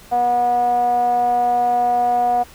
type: tone with low-pass filter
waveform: 5% pulse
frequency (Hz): 242.6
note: B3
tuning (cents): -31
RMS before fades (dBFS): -17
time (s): 0.11-2.44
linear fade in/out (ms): 20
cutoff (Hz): 720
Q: 9.6
effects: pink hiss -44 dBFS RMS until 2.54 s